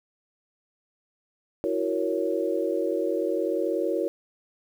sine chord, F# dominant seventh, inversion third, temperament equal with one note detuned, 329.6 / 370 / 466.2 / 556.9 Hz, E4 / F#4 / A#4 / C#5, 0 / 0 / 0 / +8 cents, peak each -29 dBFS, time 1.64-4.08 s, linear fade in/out 0 ms, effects 9-bit

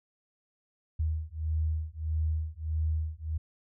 sine beating tone pair, 78 / 79.6 Hz, D#2 / D#2, +5 / +40 cents, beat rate 1.6 Hz, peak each -31 dBFS, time 0.99-3.38 s, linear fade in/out 10 ms, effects none

